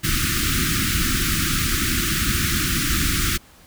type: band-stop noise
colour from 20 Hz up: pink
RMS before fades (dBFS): -21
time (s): 0.03-3.38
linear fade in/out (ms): 20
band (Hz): 360 to 1200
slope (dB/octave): 96
effects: pink hiss -50 dBFS RMS until 3.66 s